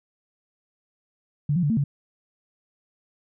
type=tone with pitch steps; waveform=sine; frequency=146.1 / 177.7 / 145.4 / 225.1 / 141.6 Hz; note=D3 / F3 / D3 / A3 / C#3; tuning=-9 / +30 / -17 / +40 / +37 cents; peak=-19 dBFS; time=1.49-1.84 s; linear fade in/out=5 ms; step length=70 ms; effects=none